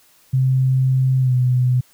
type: tone with pitch glide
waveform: sine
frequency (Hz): 130.81 to 125.77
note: C3 to B2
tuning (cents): 0 to +32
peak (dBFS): -13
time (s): 0.33-1.81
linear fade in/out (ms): 10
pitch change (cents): -68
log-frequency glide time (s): 1.2-1.34
effects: white hiss -54 dBFS RMS until 1.93 s